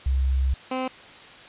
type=tone pair in turn; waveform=sine / 15% pulse; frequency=66.1 / 258.5 Hz; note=C2 / C4; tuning=+18 / -21 cents; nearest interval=2 octaves; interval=2361 cents; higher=second; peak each=-19 dBFS; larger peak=neither; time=0.06-0.54 / 0.71-0.88 s; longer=first; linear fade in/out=5 ms; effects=white hiss -45 dBFS RMS until 1.48 s + resampled to 8000 Hz